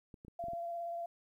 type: clicks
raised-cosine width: 3 ms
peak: -38 dBFS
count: 6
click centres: 0.142 / 0.249 / 0.282 / 0.44 / 0.484 / 0.534 s
type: tone with vibrato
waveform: sine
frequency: 684 Hz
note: F5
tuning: 36 cents flat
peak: -37 dBFS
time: 0.39-1.06 s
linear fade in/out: 5 ms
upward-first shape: square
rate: 17 Hz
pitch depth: 12 cents each way
effects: 12-bit